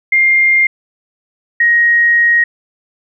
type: tone pair in turn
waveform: sine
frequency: 2112 / 1881.6 Hz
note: C7 / A#6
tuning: +16 / +16 cents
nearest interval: major second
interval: 200 cents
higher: first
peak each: -7 dBFS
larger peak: neither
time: 0.12-0.67 / 1.6-2.44 s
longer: second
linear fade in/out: 5 ms
effects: none